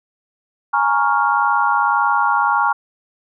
sine chord, Bb minor seventh, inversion third, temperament equal, 830.6 / 932.3 / 1108.7 / 1396.9 Hz, Ab5 / Bb5 / Db6 / F6, 0 / 0 / 0 / 0 cents, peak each -19 dBFS, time 0.73-2.73 s, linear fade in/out 10 ms, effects none

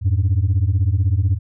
sine beating tone pair, 87.31 / 103.31 Hz, F2 / G#2, 0 / -9 cents, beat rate 16 Hz, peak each -15 dBFS, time 0.01-1.39 s, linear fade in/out 50 ms, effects tanh soft clip ceiling -11 dBFS

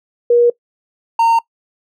sine / triangle tone pair in turn, 477.8 / 917.7 Hz, A#4 / A#5, +43 / -27 cents, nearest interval major seventh, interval 1130 cents, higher second, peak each -7 dBFS, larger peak neither, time 0.3-0.5 / 1.19-1.39 s, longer neither, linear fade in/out 5 ms, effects noise-tail reverb RT60 0.1 s tail -21 dB re dry

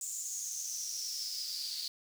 pink noise with high-pass filter sweep, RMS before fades -39 dBFS, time 0.01-1.88 s, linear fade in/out 2 ms, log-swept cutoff 7300 to 4400 Hz, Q 9, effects none

